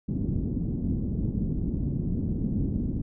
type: low-pass noise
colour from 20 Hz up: white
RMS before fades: -28 dBFS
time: 0.08-3.02 s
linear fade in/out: 10 ms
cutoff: 250 Hz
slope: 24 dB/octave
effects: none